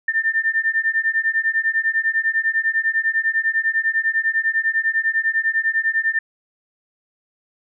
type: beating tone pair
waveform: sine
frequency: 1790 / 1800 Hz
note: A6 / A6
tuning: +29 / +39 cents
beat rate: 10 Hz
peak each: -20 dBFS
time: 0.08-6.19 s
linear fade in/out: 5 ms
effects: none